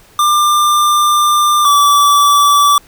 square tone pair in turn, 1193 / 1155.7 Hz, D6 / D6, +27 / -28 cents, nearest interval minor second, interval 55 cents, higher first, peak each -9 / -7 dBFS, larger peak second, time 0.19-1.65 / 1.65-2.78 s, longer first, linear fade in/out 2 ms, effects pink hiss -45 dBFS RMS until 2.87 s

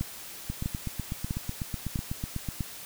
two click trains, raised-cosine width 5 ms, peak -17 / -19 dBFS, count 5 / 17, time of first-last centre 0.01-2.607 / 0.5-2.488 s, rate 1.54 / 8.05 Hz, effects white hiss -43 dBFS RMS until 2.85 s

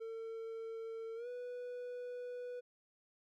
triangle tone with pitch glide, 451.3 to 492.1 Hz, A4 to B4, +44 to -6 cents, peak -40 dBFS, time 0-2.61 s, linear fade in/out 20 ms, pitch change +150 cents, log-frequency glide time 1.15-1.28 s, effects none

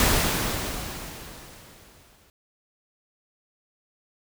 pink noise with exponential decay, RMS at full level -19 dBFS, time 0-2.3 s, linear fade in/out 1 ms, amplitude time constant 500 ms, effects none

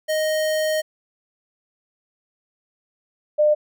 square / sine tone pair in turn, 622.3 / 601.8 Hz, D#5 / D5, 0 / +42 cents, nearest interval minor second, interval 58 cents, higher first, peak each -20 / -13 dBFS, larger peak second, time 0.08-0.82 / 3.38-3.55 s, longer first, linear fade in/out 20 ms, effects none

